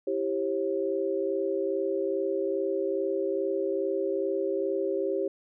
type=chord; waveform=sine; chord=C# diminished; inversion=first; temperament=equal with one note detuned; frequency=329.6 / 392 / 540.1 Hz; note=E4 / G4 / C#5; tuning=0 / 0 / -45 cents; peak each=-33 / -28 / -31 dBFS; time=0.07-5.28 s; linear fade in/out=5 ms; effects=none